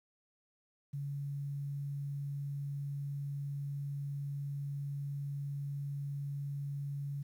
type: tone with quantisation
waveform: sine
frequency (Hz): 141.5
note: C#3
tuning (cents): +36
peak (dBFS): -36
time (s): 0.93-7.23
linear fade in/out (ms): 10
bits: 11
effects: none